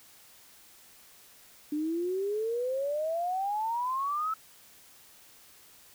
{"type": "exponential sweep", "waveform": "sine", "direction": "up", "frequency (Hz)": [293.7, 1318.5], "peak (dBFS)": -28, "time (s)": [1.72, 4.34], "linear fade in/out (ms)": 5, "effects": ["white hiss -56 dBFS RMS until 5.94 s"]}